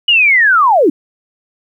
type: linear sweep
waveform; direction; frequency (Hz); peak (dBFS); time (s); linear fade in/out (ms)
sine; down; 2946 to 260; -6; 0.08-0.9; 5
effects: 8-bit